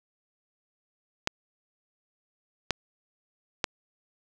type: clicks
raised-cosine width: 0.2 ms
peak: -7 dBFS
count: 3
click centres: 1.274 / 2.707 / 3.642 s
effects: none